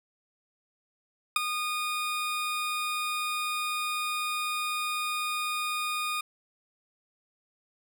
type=tone with ADSR envelope; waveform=20% pulse; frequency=1228 Hz; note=D#6; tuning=23 cents flat; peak=-14 dBFS; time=1.36-6.21 s; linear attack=3 ms; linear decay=16 ms; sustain=-10 dB; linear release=6 ms; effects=none